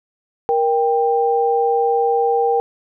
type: tone pair together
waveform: sine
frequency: 469.7 / 790 Hz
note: A#4 / G5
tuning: +13 / +13 cents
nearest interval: major sixth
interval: 900 cents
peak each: -16 / -17 dBFS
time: 0.49-2.6 s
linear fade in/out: 0 ms
effects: none

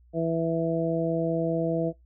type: harmonic tone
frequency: 164.81 Hz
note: E3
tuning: in tune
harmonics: 1 / 2 / 3 / 4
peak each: -29 / -29 / -29 / -29 dBFS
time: 0.13-1.93 s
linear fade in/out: 50 ms
effects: noise-tail reverb RT60 0.2 s tail -26 dB re dry + added 60 Hz sine -54 dBFS peak until 2.05 s

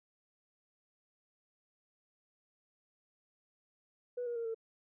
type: tone with pitch steps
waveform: sine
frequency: 490.3 / 476.6 / 463.3 / 450.4 Hz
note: B4 / A#4 / A#4 / A4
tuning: -13 / +38 / -11 / +40 cents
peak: -34 dBFS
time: 4.17-4.546 s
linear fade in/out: 10 ms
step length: 94 ms
effects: tanh soft clip ceiling -31 dBFS

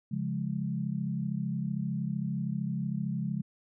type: chord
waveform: sine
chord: Db major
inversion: none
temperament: equal with one note detuned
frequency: 139.07 / 174.61 / 207.7 Hz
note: Db3 / F3 / Ab3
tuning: +6 / 0 / 0 cents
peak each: -34 dBFS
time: 0.11-3.42 s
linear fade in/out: 10 ms
effects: none

